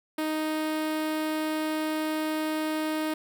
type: tone with notch filter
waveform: sawtooth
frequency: 311.1 Hz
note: D#4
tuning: in tune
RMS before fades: -29 dBFS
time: 0.18-3.14 s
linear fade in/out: 5 ms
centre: 6400 Hz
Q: 1.9
effects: none

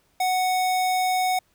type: tone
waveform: square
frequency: 740 Hz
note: F#5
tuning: in tune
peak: -21 dBFS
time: 0.2-1.39 s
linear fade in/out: 5 ms
effects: pink hiss -65 dBFS RMS until 1.54 s

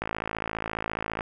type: click train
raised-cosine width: 0.5 ms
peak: -14 dBFS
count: 66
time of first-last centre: 0.02-1.208 s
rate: 54.7 Hz
effects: none

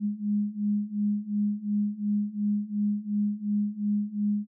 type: beating tone pair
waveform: sine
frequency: 205.4 / 208.2 Hz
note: G#3 / G#3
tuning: -19 / +5 cents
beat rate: 2.8 Hz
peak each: -29 / -27 dBFS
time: 0-4.47 s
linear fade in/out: 50 ms
effects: none

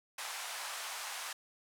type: band-pass noise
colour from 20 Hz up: pink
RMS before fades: -42 dBFS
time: 0.18-1.33 s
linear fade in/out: 5 ms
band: 780 to 12000 Hz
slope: 24 dB/octave
effects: none

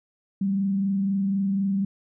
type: tone with frequency modulation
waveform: sine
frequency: 196 Hz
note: G3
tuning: in tune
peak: -21 dBFS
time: 0.41-1.85 s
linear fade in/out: 5 ms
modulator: 24 Hz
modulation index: 0.26
effects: none

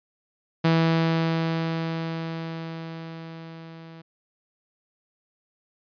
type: tone with level ramp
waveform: sawtooth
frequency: 163.7 Hz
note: E3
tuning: 12 cents flat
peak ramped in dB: -13 to -38 dBFS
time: 0.64-4.02 s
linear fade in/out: 10 ms
effects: resampled to 11025 Hz

